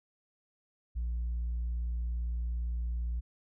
triangle tone with tanh clipping, 58.8 Hz, A#1, 16 cents sharp, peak -31 dBFS, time 0.95-3.21 s, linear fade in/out 20 ms, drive 6 dB, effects none

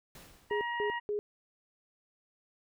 pink noise with exponential decay, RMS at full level -49 dBFS, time 0.15-0.94 s, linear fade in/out 2 ms, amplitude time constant 170 ms
harmonic tone, 949 Hz, A#5, 31 cents sharp, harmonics 1 / 2 / 3, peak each -35 / -36 / -46 dBFS, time 0.5-1 s, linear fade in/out 20 ms
sine tone bursts, 415.3 Hz, G#4, in tune, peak -30 dBFS, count 3, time 0.51-1.19 s, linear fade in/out 0 ms, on 100 ms, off 190 ms
effects none

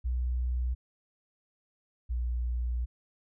sine tone pair in turn, 61.74 / 60.23 Hz, B1 / B1, 0 / -43 cents, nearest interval unison, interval 43 cents, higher first, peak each -27 / -28 dBFS, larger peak first, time 0.04-0.75 / 2.09-2.86 s, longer second, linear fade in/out 20 ms, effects none

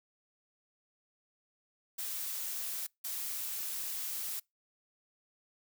blue noise bursts at uneven times, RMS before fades -38 dBFS, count 2, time 1.98-2.87 / 3.04-4.4 s, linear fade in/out 10 ms, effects noise-tail reverb RT60 0.2 s tail -26 dB re dry

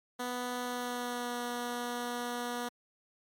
10% pulse tone with pitch glide, 246.9 to 242.1 Hz, B3 to B3, 0 to -34 cents, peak -26 dBFS, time 0.19-2.69 s, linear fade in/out 10 ms, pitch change -34 cents, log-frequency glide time 0.58-1.39 s, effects MP3 96 kbps

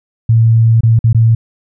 sine tone with dropouts, 113.7 Hz, A#2, 43 cents flat, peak -5 dBFS, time 0.29-1.35 s, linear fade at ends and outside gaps 5 ms, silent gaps 0.808-0.833 / 0.991-1.041 / 1.13-1.146 s, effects none

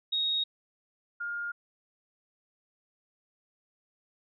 sine tone pair in turn, 3756 / 1413.8 Hz, A#7 / F6, +12 / +21 cents, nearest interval octave + perfect fourth, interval 1691 cents, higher first, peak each -26 / -32 dBFS, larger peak first, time 0.12-0.44 / 1.2-1.52 s, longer neither, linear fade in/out 10 ms, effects none

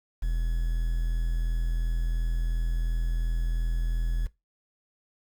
triangle tone with quantisation, 41.42 Hz, E1, 9 cents sharp, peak -22 dBFS, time 0.22-4.27 s, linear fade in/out 10 ms, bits 8, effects noise-tail reverb RT60 0.2 s tail -19 dB re dry

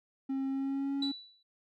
triangle tone with pitch glide, 268.9 to 277.6 Hz, C4 to C#4, +47 to +3 cents, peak -28 dBFS, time 0.29-1.12 s, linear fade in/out 10 ms, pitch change +56 cents, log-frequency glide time 0.49-0.95 s
sine tone with exponential decay, 3951 Hz, B7, in tune, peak -29 dBFS, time 1.02-1.43 s, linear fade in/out 5 ms, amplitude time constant 87 ms
effects tanh soft clip ceiling -21 dBFS + MP3 96 kbps

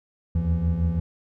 triangle tone cluster, 77.8 / 83.8 / 168.2 Hz, D#2 / E2 / E3, 0 / +29 / +35 cents, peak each -23 dBFS, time 0.35-1 s, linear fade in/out 5 ms, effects none

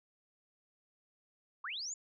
sine linear sweep, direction up, 991 to 7230 Hz, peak -38 dBFS, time 1.64-1.94 s, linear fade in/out 5 ms, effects none

